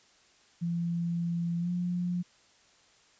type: tone with pitch glide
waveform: sine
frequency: 170.4 to 177.02 Hz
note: F3 to F3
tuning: -42 to +24 cents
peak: -28 dBFS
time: 0.61-2.23 s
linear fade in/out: 20 ms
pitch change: +66 cents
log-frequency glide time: 1.59-1.7 s
effects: white hiss -62 dBFS RMS until 3.19 s + resampled to 16000 Hz